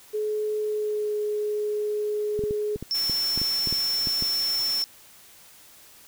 sine tone with pitch glide, 425.8 to 420.4 Hz, G#4 to G#4, +43 to +21 cents, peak -24 dBFS, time 0.13-2.77 s, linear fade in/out 20 ms, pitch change -22 cents, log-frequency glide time 0.6-1.16 s
clicks, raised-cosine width 3 ms, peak -20 dBFS, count 12, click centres 2.392 / 2.438 / 2.509 / 2.76 / 2.826 / 3.097 / 3.376 / 3.416 / 3.673 / 3.726 / 4.072 / 4.224 s
triangle tone, 5400 Hz, E8, 41 cents sharp, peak -22 dBFS, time 2.91-4.84 s, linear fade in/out 0 ms
white noise, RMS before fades -36 dBFS, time 2.94-4.83 s, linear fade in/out 10 ms
effects white hiss -51 dBFS RMS until 6.07 s

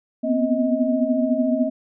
sine tone cluster, 240.2 / 250.3 / 264 / 631 Hz, B3 / B3 / C4 / D#5, -48 / +23 / +16 / +24 cents, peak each -23 dBFS, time 0.23-1.7 s, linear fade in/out 20 ms, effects none

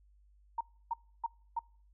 sine tone bursts, 926 Hz, A#5, 12 cents flat, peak -30 dBFS, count 4, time 0.58-1.592 s, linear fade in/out 5 ms, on 28 ms, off 300 ms, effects noise-tail reverb RT60 0.5 s tail -26 dB re dry + added 50 Hz sine -61 dBFS peak until 1.93 s

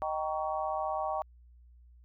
sine chord, Eb dominant seventh, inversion none, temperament just, 622.3 / 777.8 / 933.4 / 1120.1 Hz, Eb5 / G5 / Bb5 / Db6, 0 / -14 / +2 / +18 cents, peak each -35 / -34 / -39 / -37 dBFS, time 0.02-1.22 s, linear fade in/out 0 ms, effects added 60 Hz sine -54 dBFS peak until 2.04 s

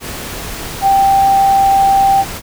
sine tone in noise, 784 Hz, G5, in tune, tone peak -7 dBFS, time 0.81-2.25 s, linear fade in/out 50 ms, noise pink, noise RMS -25 dBFS, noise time 0-2.42 s, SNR +15 dB, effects none

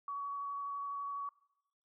sine tone with vibrato, 1128 Hz, C#6, 30 cents sharp, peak -37 dBFS, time 0.08-1.29 s, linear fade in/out 2 ms, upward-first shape square, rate 12 Hz, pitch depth 8 cents each way, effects noise-tail reverb RT60 0.9 s tail -22 dB re dry

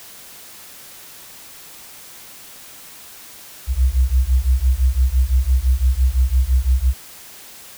sine beating tone pair, 61.2 / 67.1 Hz, B1 / C2, -15 / +44 cents, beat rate 5.9 Hz, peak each -16 dBFS, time 3.67-6.94 s, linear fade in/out 50 ms, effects white hiss -40 dBFS RMS until 7.77 s

